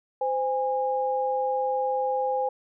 sine tone pair together, 516 / 819.1 Hz, C5 / G#5, -24 / -24 cents, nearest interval minor sixth, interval 800 cents, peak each -26 dBFS, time 0.21-2.49 s, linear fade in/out 5 ms, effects none

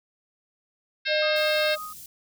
harmonic tone, 533 Hz, C5, 32 cents sharp, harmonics 3 / 4 / 5 / 6 / 7 / 8 / 9 / 10, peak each -29 / -32 / -31 / -39 / -30 / -34 / -38 / -41 dBFS, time 1.05-1.76 s, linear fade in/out 20 ms
sine tone, 610 Hz, D#5, 34 cents flat, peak -23 dBFS, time 1.07-1.78 s, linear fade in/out 50 ms
sine tone with tremolo, 1244.5 Hz, D#6, in tune, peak -33 dBFS, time 1.22-1.93 s, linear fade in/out 5 ms, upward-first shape sine, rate 5.4 Hz, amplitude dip 40%
white band-stop noise, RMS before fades -43 dBFS, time 1.36-2.06 s, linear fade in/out 2 ms, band 200 to 5200 Hz, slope 12 dB/octave
effects none

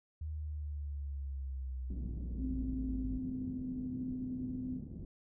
sine linear sweep, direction down, 77.9 to 51.91 Hz, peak -37 dBFS, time 0.21-3.18 s, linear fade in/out 5 ms
white low-pass noise, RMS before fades -45 dBFS, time 1.9-5.05 s, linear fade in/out 2 ms, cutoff 250 Hz, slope 24 dB/octave
sine tone with pitch glide, 260.8 to 254.3 Hz, C4 to C4, -5 to -49 cents, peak -37 dBFS, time 2.37-4.81 s, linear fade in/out 50 ms, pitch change -44 cents, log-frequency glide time 2.76-3.74 s
effects none

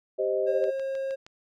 sine chord, C minor, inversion second, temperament equal, 392 / 523.3 / 622.3 Hz, G4 / C5 / Eb5, 0 / 0 / 0 cents, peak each -28 dBFS, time 0.18-0.71 s, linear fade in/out 20 ms
triangle tone, 538 Hz, C5, 48 cents sharp, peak -26 dBFS, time 0.46-1.16 s, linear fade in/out 20 ms
click train, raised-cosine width 0.2 ms, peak -29 dBFS, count 5, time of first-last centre 0.64-1.265 s, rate 6.4 Hz
effects none

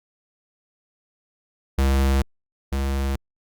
square tone pair in turn, 67.6 / 68.07 Hz, C#2 / C#2, -43 / -31 cents, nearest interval unison, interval 12 cents, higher second, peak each -17 / -22 dBFS, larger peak first, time 1.78-2.22 / 2.72-3.16 s, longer neither, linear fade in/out 5 ms, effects Opus 48 kbps

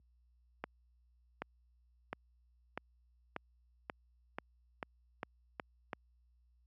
accelerating click train, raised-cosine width 0.5 ms, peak -23 dBFS, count 11, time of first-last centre 0.64-5.932 s, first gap 780 ms, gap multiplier 0.91, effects added 60 Hz sine -51 dBFS peak until 6.66 s + high-pass 150 Hz 12 dB/octave

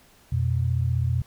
sine tone pair together, 87.99 / 123.47 Hz, F2 / B2, +13 / 0 cents, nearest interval tritone, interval 587 cents, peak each -24 / -23 dBFS, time 0.32-1.22 s, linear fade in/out 5 ms, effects pink hiss -56 dBFS RMS until 1.26 s

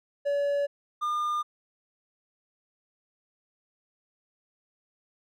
triangle tone pair in turn, 570 / 1207.8 Hz, C#5 / D6, +48 / +48 cents, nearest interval octave + minor second, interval 1300 cents, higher second, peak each -22 / -24 dBFS, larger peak first, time 0.25-0.67 / 1.01-1.43 s, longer neither, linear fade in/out 20 ms, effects none

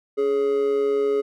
triangle tone with amplitude modulation, 419 Hz, G#4, 15 cents sharp, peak -14 dBFS, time 0.17-1.22 s, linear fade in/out 20 ms, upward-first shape sine, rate 135 Hz, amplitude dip 55%, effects none

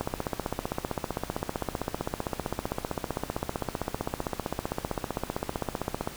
click train, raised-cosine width 1 ms, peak -14 dBFS, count 95, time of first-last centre 0.01-6.075 s, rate 15.5 Hz, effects pink hiss -43 dBFS RMS until 6.16 s

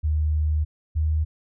sine tone pair in turn, 76.6 / 77.8 Hz, D#2 / D#2, -27 / 0 cents, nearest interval unison, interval 27 cents, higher second, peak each -19 dBFS, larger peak neither, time 0.03-0.65 / 0.95-1.25 s, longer first, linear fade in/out 20 ms, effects none

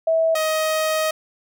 sine / sawtooth tone pair in turn, 650 / 628.6 Hz, E5 / D#5, -24 / +18 cents, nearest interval minor second, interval 58 cents, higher first, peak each -15 dBFS, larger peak neither, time 0.07-0.35 / 0.35-1.11 s, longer second, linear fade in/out 5 ms, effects none

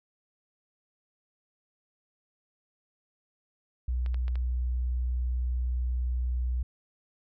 sine tone, 61.74 Hz, B1, in tune, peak -26 dBFS, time 3.88-6.63 s, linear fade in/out 5 ms
clicks, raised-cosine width 0.3 ms, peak -29 dBFS, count 4, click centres 4.062 / 4.144 / 4.281 / 4.356 s
effects none

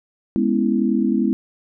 sine chord, C# minor seventh, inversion second, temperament equal, 207.7 / 246.9 / 277.2 / 329.6 Hz, G#3 / B3 / C#4 / E4, 0 / 0 / 0 / 0 cents, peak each -20 / -20 / -25 / -22 dBFS, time 0.36-1.33 s, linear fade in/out 0 ms, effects none

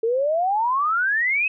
sine exponential sweep, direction up, 440 to 2603 Hz, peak -18 dBFS, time 0.03-1.48 s, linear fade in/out 5 ms, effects none

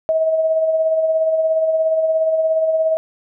sine tone with tremolo, 640 Hz, D#5, 49 cents sharp, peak -12 dBFS, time 0.09-2.97 s, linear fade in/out 0 ms, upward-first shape sine, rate 17 Hz, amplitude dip 40%, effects none

